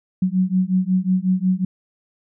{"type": "beating tone pair", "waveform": "sine", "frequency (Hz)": [182.8, 188.3], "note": ["F#3", "F#3"], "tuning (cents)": [-21, 31], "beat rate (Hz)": 5.5, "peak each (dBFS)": -19, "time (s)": [0.22, 1.65], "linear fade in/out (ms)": 5, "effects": []}